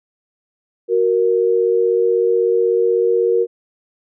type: tone pair together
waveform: sine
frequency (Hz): 370 / 466.2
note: F#4 / A#4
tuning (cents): 0 / 0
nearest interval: major third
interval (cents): 400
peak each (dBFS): -17 / -14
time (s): 0.88-3.47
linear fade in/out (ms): 50
effects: none